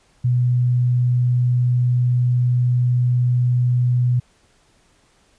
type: tone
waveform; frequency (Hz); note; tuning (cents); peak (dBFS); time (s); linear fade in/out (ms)
sine; 123.47; B2; 0; -14; 0.24-4.2; 10
effects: pink hiss -58 dBFS RMS until 5.38 s + resampled to 22050 Hz